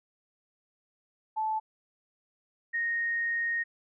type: tone pair in turn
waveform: sine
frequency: 872 / 1860.6 Hz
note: A5 / A#6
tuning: -16 / -4 cents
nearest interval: octave + minor second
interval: 1312 cents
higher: second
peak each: -27 dBFS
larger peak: neither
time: 1.36-1.6 / 2.73-3.64 s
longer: second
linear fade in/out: 20 ms
effects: none